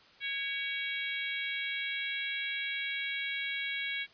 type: harmonic tone with a mistuned harmonic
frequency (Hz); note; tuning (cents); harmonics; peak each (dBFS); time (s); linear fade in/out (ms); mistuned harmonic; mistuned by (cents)
550; C#5; -14; 3 / 4 / 5 / 6 / 7; -40 / -35 / -44 / -40 / -44; 0.2-4.07; 50; 4; +39
effects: white hiss -59 dBFS RMS until 4.13 s + resampled to 11025 Hz